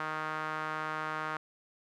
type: tone with band-pass filter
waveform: sawtooth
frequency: 155.56 Hz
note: D#3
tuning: in tune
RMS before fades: -36 dBFS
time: 0-1.37 s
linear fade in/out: 2 ms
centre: 1300 Hz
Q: 2.6
effects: none